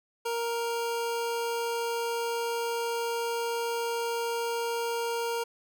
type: tone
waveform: 25% pulse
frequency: 466.7 Hz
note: A#4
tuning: 2 cents sharp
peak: -25 dBFS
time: 0.25-5.44 s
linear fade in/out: 10 ms
effects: none